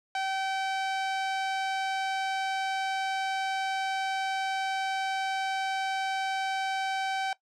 sawtooth tone, 770 Hz, G5, 31 cents flat, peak -24 dBFS, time 0.15-7.33 s, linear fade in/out 2 ms, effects noise-tail reverb RT60 0.1 s tail -19 dB re dry + low-pass 5000 Hz 12 dB/octave

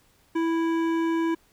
sine tone with hard clipping, 329.6 Hz, E4, in tune, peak -24 dBFS, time 0.35-1.35 s, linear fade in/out 10 ms, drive 13 dB, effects pink hiss -62 dBFS RMS until 1.52 s

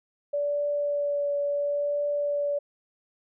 sine tone with vibrato, 577 Hz, D5, 31 cents flat, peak -24 dBFS, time 0.33-2.59 s, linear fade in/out 10 ms, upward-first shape triangle, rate 0.72 Hz, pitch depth 14 cents each way, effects none

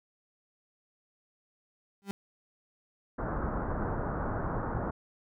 35% pulse tone with exponential growth, 198.3 Hz, G3, 20 cents sharp, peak -28 dBFS, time 2.02-2.11 s, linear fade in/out 0 ms, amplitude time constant 18 ms
pink low-pass noise, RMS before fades -33 dBFS, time 3.18-4.91 s, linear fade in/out 10 ms, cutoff 1500 Hz, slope 48 dB/octave
effects none

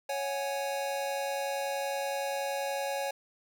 square chord, C# suspended fourth, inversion none, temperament equal, 554.4 / 740 / 830.6 Hz, C#5 / F#5 / G#5, 0 / 0 / 0 cents, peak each -34 / -40 / -37 dBFS, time 0.09-3.11 s, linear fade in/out 5 ms, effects none

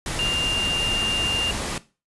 sine tone in noise, 2800 Hz, F7, 4 cents sharp, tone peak -21 dBFS, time 0.19-1.51 s, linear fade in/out 2 ms, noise pink, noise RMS -28 dBFS, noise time 0.06-1.78 s, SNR +4 dB, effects noise-tail reverb RT60 0.3 s tail -17 dB re dry + resampled to 24000 Hz

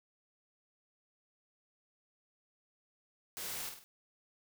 white noise with echo, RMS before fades -42 dBFS, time 3.37-3.69 s, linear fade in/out 0 ms, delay 50 ms, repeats 3, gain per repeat -6 dB, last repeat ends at 3.84 s, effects none

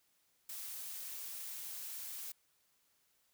blue noise, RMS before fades -45 dBFS, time 0.49-2.32 s, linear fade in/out 5 ms, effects white hiss -75 dBFS RMS until 3.33 s

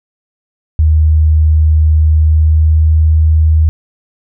sine tone with pitch glide, 77.78 to 78.64 Hz, D#2 to D#2, 0 to +19 cents, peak -5 dBFS, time 0.79-3.69 s, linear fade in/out 0 ms, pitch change +19 cents, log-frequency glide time 2.11-2.91 s, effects none

